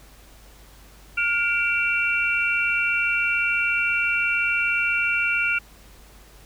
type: tone cluster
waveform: sine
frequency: 1417 / 2328 / 2727 Hz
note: F6 / D7 / F7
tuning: +25 / -16 / -42 cents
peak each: -24 dBFS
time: 1.17-5.59 s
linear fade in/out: 10 ms
effects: added 50 Hz sine -48 dBFS peak until 6.45 s + pink hiss -51 dBFS RMS until 6.45 s